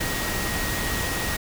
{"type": "tone in noise", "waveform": "sine", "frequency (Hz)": 1888, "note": "A#6", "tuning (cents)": 22, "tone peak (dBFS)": -32, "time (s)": [0, 1.37], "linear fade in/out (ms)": 10, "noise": "pink", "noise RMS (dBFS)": -27, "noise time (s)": [0, 1.37], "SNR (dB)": -8, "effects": []}